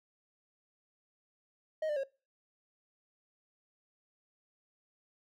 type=tone with pitch steps; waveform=triangle; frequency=626 / 595 / 544 Hz; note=D#5 / D5 / C#5; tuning=+10 / +22 / -33 cents; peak=-29 dBFS; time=1.82-2.036 s; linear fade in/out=5 ms; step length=72 ms; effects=noise-tail reverb RT60 0.3 s tail -22 dB re dry